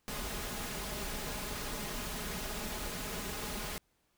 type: noise with comb filter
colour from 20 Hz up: pink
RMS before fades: -39 dBFS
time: 0.08-3.78 s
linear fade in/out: 0 ms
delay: 4.8 ms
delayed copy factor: +0.5
effects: pink hiss -75 dBFS RMS until 4.17 s